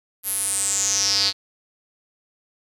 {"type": "tone with band-pass filter sweep", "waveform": "square", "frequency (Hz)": 99.1, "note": "G2", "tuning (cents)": 19, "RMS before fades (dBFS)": -22, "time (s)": [0.23, 1.33], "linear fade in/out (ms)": 50, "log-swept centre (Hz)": [12000, 4300], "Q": 7.9, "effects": []}